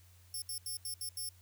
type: tone bursts at uneven times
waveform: 10% pulse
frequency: 5400 Hz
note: E8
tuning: 41 cents sharp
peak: -32 dBFS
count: 6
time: 0.34-0.42 / 0.49-0.58 / 0.66-0.77 / 0.85-0.94 / 1.01-1.09 / 1.17-1.29 s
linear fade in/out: 2 ms
effects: added 90 Hz sine -59 dBFS peak until 1.41 s + white hiss -66 dBFS RMS until 1.41 s